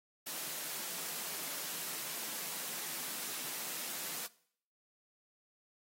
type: high-pass noise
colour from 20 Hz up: white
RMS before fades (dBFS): -41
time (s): 0.26-4.27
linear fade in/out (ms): 10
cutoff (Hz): 140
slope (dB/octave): 96
effects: noise-tail reverb RT60 0.6 s tail -20 dB re dry + AAC 48 kbps